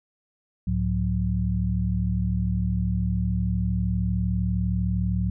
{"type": "tone cluster", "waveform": "sine", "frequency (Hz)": [67.8, 107.6, 180.4], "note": ["C#2", "A2", "F#3"], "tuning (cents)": [-38, -38, -44], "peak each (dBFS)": -26, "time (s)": [0.67, 5.3], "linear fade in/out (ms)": 5, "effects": []}